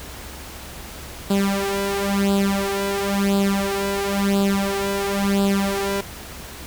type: tone with flanger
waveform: sawtooth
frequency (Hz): 198.1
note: G3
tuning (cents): +18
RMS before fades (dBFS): -21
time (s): 1.3-6.01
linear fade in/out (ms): 5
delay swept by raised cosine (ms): 0.24 to 3.04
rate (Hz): 0.97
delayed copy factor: +0.9
effects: added 68 Hz sine -41 dBFS peak until 6.66 s + pink hiss -37 dBFS RMS until 6.66 s